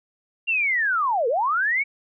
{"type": "linear two-way sweep", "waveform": "sine", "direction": "down then up", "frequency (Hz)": [2800, 440, 2294], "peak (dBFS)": -19, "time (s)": [0.47, 1.84], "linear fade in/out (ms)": 20, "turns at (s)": 1.28, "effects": []}